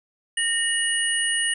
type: tone cluster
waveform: sine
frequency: 1838 / 2901 / 9290 Hz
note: A#6 / F#7 / D9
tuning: -25 / -35 / -20 cents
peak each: -25 dBFS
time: 0.37-1.54 s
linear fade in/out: 5 ms
effects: none